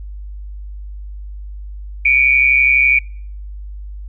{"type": "tone pair together", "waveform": "sine", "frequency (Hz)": [2272, 2404], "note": ["C#7", "D7"], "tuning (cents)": [42, 40], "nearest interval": "minor second", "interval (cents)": 98, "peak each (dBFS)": -12, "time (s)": [2.05, 2.99], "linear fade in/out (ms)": 5, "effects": ["noise-tail reverb RT60 0.6 s tail -26 dB re dry", "added 50 Hz sine -27 dBFS peak until 4.08 s"]}